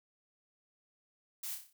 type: noise with echo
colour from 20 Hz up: blue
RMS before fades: -41 dBFS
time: 1.43-1.55 s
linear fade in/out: 5 ms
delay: 30 ms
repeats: 6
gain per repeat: -5 dB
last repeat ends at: 1.73 s
effects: none